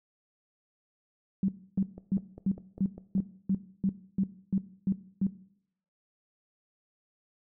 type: tone bursts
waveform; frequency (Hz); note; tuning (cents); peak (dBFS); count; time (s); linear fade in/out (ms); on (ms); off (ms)
sine; 191.9; G3; -37; -23; 12; 1.43-5.268; 2; 54; 290
type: click train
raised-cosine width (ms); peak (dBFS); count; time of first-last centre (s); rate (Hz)
2; -30; 8; 1.78-3.18; 5
effects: noise-tail reverb RT60 0.7 s tail -17 dB re dry